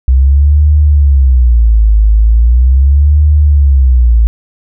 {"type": "tone with vibrato", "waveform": "sine", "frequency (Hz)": 62.9, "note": "B1", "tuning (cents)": 32, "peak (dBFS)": -3, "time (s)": [0.08, 4.27], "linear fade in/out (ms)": 0, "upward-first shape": "sine", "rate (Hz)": 0.39, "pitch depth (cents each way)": 300, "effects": []}